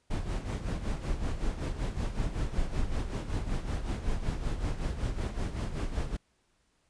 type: noise with tremolo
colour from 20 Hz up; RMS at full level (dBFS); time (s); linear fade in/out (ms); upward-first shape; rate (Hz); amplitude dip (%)
brown; -29; 0.1-6.17; 10; sine; 5.3; 65
effects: pink hiss -72 dBFS RMS until 6.89 s + resampled to 22050 Hz